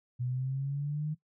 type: linear sweep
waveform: sine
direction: up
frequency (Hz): 122.5 to 154.6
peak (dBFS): -30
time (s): 0.19-1.15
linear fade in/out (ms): 20
effects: noise-tail reverb RT60 0.1 s tail -18 dB re dry